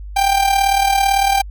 45% pulse tone with amplitude modulation, 789 Hz, G5, 11 cents sharp, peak -10 dBFS, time 0.16-1.42 s, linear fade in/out 10 ms, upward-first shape sine, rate 37.9 Hz, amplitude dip 60%, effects added 50 Hz sine -28 dBFS peak until 1.5 s

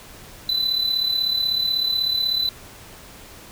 triangle tone with amplitude modulation, 4000 Hz, B7, 21 cents sharp, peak -15 dBFS, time 0.49-2.49 s, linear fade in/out 2 ms, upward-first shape sine, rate 36.2 Hz, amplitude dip 60%, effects pink hiss -43 dBFS RMS until 3.51 s

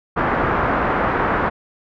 white low-pass noise, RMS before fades -19 dBFS, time 0.16-1.5 s, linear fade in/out 20 ms, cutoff 1500 Hz, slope 24 dB/octave, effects none

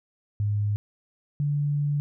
sine tone pair in turn, 103.5 / 145.33 Hz, G#2 / D3, -5 / -18 cents, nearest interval tritone, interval 587 cents, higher second, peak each -22 dBFS, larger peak neither, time 0.4-0.76 / 1.4-2 s, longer second, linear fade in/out 0 ms, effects none

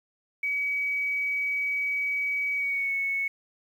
sine tone with pitch glide, 2270 to 2208 Hz, C#7 to C#7, +41 to -7 cents, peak -25 dBFS, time 0.43-3.28 s, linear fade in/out 5 ms, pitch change -48 cents, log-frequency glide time 2.54-2.93 s, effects 9-bit

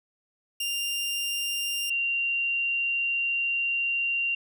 sawtooth / sine tone pair in turn, 2794 / 2767 Hz, F7 / F7, 0 / -17 cents, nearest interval unison, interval 17 cents, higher first, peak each -24 dBFS, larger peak neither, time 0.6-1.9 / 1.9-4.35 s, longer second, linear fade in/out 5 ms, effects none

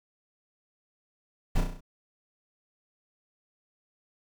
brown noise with echo, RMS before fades -23 dBFS, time 1.55-1.61 s, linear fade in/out 10 ms, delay 33 ms, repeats 6, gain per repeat -4 dB, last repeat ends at 1.808 s, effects none

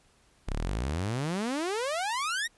sawtooth exponential sweep, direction up, 30 to 1938 Hz, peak -25 dBFS, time 0.47-2.48 s, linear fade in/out 20 ms, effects pink hiss -64 dBFS RMS until 2.57 s + resampled to 24000 Hz

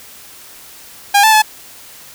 sawtooth tone with pitch steps, 809 / 877 / 861 Hz, G#5 / A5 / A5, -46 / -6 / -38 cents, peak -3 dBFS, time 1.14-1.422 s, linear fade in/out 10 ms, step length 94 ms, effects white hiss -38 dBFS RMS until 2.14 s

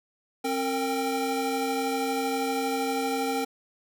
square tone cluster, 268.2 / 459.1 / 792 Hz, C4 / A#4 / G5, +43 / -26 / +18 cents, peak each -31 dBFS, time 0.44-3.45 s, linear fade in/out 10 ms, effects none

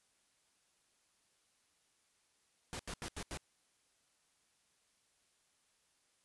pink noise bursts, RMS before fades -43 dBFS, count 5, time 2.73-3.373 s, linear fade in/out 0 ms, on 63 ms, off 82 ms, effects white hiss -75 dBFS RMS until 6.24 s + resampled to 24000 Hz

